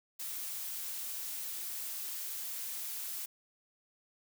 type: noise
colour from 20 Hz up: blue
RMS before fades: -40 dBFS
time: 0.19-3.26 s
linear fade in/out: 10 ms
effects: none